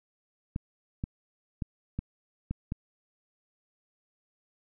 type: clicks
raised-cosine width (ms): 5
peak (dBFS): -19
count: 6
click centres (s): 0.561 / 1.039 / 1.622 / 1.99 / 2.51 / 2.721
effects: none